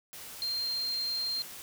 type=tone in noise; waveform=sine; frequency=4186 Hz; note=C8; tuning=in tune; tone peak=-30 dBFS; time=0.42-1.42 s; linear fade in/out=0 ms; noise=white; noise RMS=-45 dBFS; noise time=0.13-1.62 s; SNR=+12 dB; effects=none